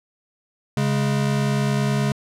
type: tone pair together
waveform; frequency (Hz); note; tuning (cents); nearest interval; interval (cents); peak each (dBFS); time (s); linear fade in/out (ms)
square; 138.59 / 208.4; C#3 / G#3; 0 / +6; perfect fifth; 706; -21 / -24; 0.77-2.12; 2
effects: low-pass 10000 Hz 12 dB/octave